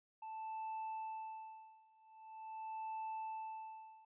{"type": "tone with tremolo", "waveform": "triangle", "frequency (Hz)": 880, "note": "A5", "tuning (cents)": 0, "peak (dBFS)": -39, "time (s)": [0.22, 4.05], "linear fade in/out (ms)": 5, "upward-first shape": "sine", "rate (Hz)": 0.44, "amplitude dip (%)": 95, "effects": ["resampled to 8000 Hz"]}